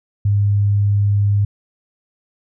sine tone, 101.7 Hz, G#2, 36 cents flat, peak -12 dBFS, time 0.25-1.45 s, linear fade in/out 5 ms, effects none

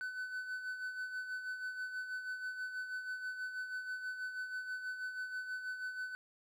triangle tone with tremolo, 1507 Hz, F#6, 31 cents sharp, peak -35 dBFS, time 0.01-6.15 s, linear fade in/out 0 ms, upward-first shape sine, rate 6.2 Hz, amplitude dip 55%, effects none

